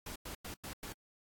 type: noise bursts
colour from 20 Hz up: pink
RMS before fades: -44 dBFS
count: 5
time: 0.06-0.926 s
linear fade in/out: 5 ms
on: 98 ms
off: 94 ms
effects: AAC 64 kbps